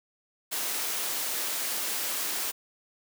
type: high-pass noise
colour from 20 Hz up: white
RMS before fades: -31 dBFS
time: 0.51-2.52 s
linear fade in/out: 20 ms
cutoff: 280 Hz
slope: 12 dB/octave
effects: none